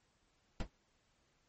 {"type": "noise with exponential decay", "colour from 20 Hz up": "brown", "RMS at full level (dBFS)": -30, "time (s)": [0.6, 0.7], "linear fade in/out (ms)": 2, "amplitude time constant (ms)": 20, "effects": ["pink hiss -75 dBFS RMS until 1.48 s", "MP3 32 kbps"]}